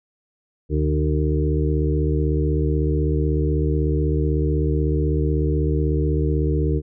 harmonic tone with a mistuned harmonic, 76.1 Hz, D#2, 38 cents flat, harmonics 1 / 2 / 4 / 5 / 6, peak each -20 / -23 / -26 / -27 / -28 dBFS, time 0.69-6.82 s, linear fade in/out 50 ms, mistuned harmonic 1, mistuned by -45 cents, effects none

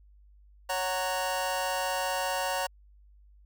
sawtooth chord, F# major, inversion second, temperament just, 555 / 740 / 925 Hz, C#5 / F#5 / A#5, +2 / 0 / -14 cents, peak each -29 dBFS, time 0.69-2.67 s, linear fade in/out 10 ms, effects added 50 Hz sine -54 dBFS peak until 3.45 s

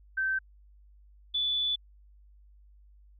sine tone pair in turn, 1549 / 3469 Hz, G6 / A7, -21 / -25 cents, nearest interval octave + major second, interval 1396 cents, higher second, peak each -26 dBFS, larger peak neither, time 0.17-0.39 / 1.34-1.76 s, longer second, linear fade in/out 10 ms, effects added 50 Hz sine -54 dBFS peak until 3.19 s

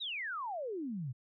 sine exponential sweep, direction down, 3981 to 116.5 Hz, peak -36 dBFS, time 0-1.13 s, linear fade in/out 20 ms, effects none

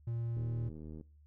triangle tone, 116.54 Hz, A#2, in tune, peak -32 dBFS, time 0.07-0.69 s, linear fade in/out 5 ms
click train, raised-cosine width 3 ms, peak -35 dBFS, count 51, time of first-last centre 0.37-1.011 s, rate 78 Hz
effects noise-tail reverb RT60 0.4 s tail -23 dB re dry + added 74 Hz sine -58 dBFS peak until 1.26 s

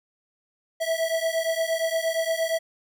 square beating tone pair, 650 / 658.6 Hz, E5 / E5, -24 / -2 cents, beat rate 8.6 Hz, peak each -27 dBFS, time 0.8-2.59 s, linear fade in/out 20 ms, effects none

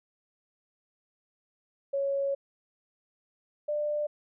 sine tone pair in turn, 554.4 / 595.2 Hz, C#5 / D5, 0 / +23 cents, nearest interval minor second, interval 123 cents, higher second, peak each -26 / -27 dBFS, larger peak first, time 1.93-2.35 / 3.68-4.07 s, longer first, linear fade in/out 10 ms, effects none

